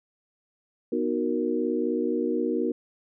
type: chord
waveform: sine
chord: B major seventh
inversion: none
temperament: equal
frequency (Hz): 246.9 / 311.1 / 370 / 466.2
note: B3 / D#4 / F#4 / A#4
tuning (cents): 0 / 0 / 0 / 0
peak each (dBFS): -29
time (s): 0.92-2.72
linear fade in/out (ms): 5
effects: none